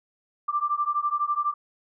sine beating tone pair, 1174.7 / 1186.7 Hz, D6 / D6, 0 / +18 cents, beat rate 12 Hz, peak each -26 dBFS, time 0.48-1.54 s, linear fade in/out 10 ms, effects none

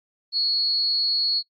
sine tone with amplitude modulation, 4346 Hz, C#8, 35 cents flat, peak -17 dBFS, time 0.32-1.43 s, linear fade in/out 50 ms, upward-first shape sine, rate 229 Hz, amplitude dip 55%, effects noise-tail reverb RT60 0.1 s tail -20 dB re dry + AAC 64 kbps

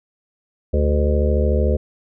harmonic tone with a mistuned harmonic, 73.42 Hz, D2, in tune, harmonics 1 / 2 / 3 / 5 / 6 / 7 / 8, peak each -16 / -31 / -25 / -26 / -25 / -24 / -28 dBFS, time 0.73-1.77 s, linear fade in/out 10 ms, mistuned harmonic 8, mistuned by +60 cents, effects none

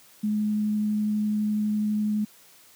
sine tone with vibrato, 211.3 Hz, G#3, 30 cents sharp, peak -22 dBFS, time 0.23-2.25 s, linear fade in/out 10 ms, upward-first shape triangle, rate 12 Hz, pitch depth 8 cents each way, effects white hiss -54 dBFS RMS until 2.75 s + high-pass 100 Hz 12 dB/octave

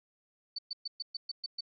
sine tone bursts, 4532 Hz, C#8, 37 cents sharp, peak -34 dBFS, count 8, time 0.56-1.608 s, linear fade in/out 5 ms, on 26 ms, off 120 ms, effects none

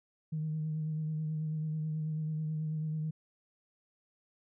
sine tone with vibrato, 155.56 Hz, D#3, in tune, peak -31 dBFS, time 0.32-3.11 s, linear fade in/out 10 ms, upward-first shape triangle, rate 9.2 Hz, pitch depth 32 cents each way, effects tanh soft clip ceiling -27 dBFS

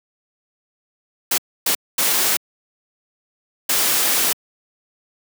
white noise bursts at uneven times, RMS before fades -18 dBFS, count 4, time 1.31-1.38 / 1.66-1.75 / 1.98-2.37 / 3.69-4.33 s, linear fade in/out 5 ms, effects high-pass 200 Hz 12 dB/octave

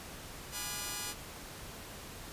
5% pulse chord, G# diminished seventh, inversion none, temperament just, 830.6 / 996.7 / 1196.1 / 1435.3 Hz, G#5 / B5 / D6 / F6, 0 / +16 / +31 / +47 cents, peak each -32 dBFS, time 0.51-1.15 s, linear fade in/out 50 ms, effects pink hiss -47 dBFS RMS until 2.32 s + resampled to 32000 Hz

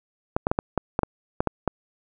clicks, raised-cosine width 1 ms, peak -7 dBFS, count 10, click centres 0.365 / 0.469 / 0.515 / 0.589 / 0.777 / 0.991 / 1.033 / 1.405 / 1.473 / 1.677 s, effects none

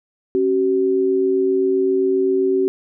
sine tone pair together, 272 / 379.7 Hz, C#4 / F#4, -33 / +45 cents, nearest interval tritone, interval 578 cents, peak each -22 / -15 dBFS, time 0.35-2.68 s, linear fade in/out 0 ms, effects none

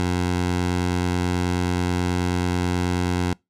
15% pulse tone, 89.3 Hz, F2, 39 cents sharp, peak -14 dBFS, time 0-3.33 s, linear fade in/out 0 ms, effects noise-tail reverb RT60 0.2 s tail -25 dB re dry + low-pass 9000 Hz 12 dB/octave

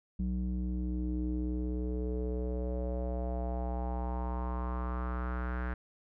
square tone with low-pass filter sweep, 61.74 Hz, B1, in tune, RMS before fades -34 dBFS, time 0.19-5.74 s, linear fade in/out 5 ms, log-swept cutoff 210 to 1600 Hz, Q 4.1, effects none

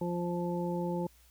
harmonic tone, 174.61 Hz, F3, in tune, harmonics 1 / 2 / 3 / 5, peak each -33 / -36 / -38 / -40 dBFS, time 0.01-1.07 s, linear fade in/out 5 ms, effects added 60 Hz sine -61 dBFS peak until 1.3 s + white hiss -64 dBFS RMS until 1.3 s

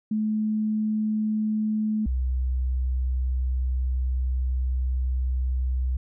sine tone pair in turn, 215.3 / 63.64 Hz, A3 / C2, -37 / -47 cents, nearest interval octave + major sixth, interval 2110 cents, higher first, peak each -22 dBFS, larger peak neither, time 0.11-2.06 / 2.06-5.97 s, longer second, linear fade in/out 5 ms, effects none

